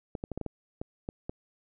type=clicks; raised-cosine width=2 ms; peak=-21 dBFS; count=9; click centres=0.152 / 0.239 / 0.317 / 0.376 / 0.413 / 0.463 / 0.815 / 1.089 / 1.295 s; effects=none